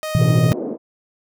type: tone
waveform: sawtooth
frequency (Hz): 622.3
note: D#5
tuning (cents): 0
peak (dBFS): -20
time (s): 0.03-0.53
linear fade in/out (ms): 0
type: chord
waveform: sine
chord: A suspended second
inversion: none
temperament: equal with one note detuned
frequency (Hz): 110 / 123.47 / 161.52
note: A2 / B2 / E3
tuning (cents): 0 / 0 / -35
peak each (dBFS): -21 / -15 / -16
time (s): 0.15-0.52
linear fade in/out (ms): 0
type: band-pass noise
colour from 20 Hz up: white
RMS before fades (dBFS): -26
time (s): 0.17-0.78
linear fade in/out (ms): 50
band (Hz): 220 to 470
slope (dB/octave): 24
effects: none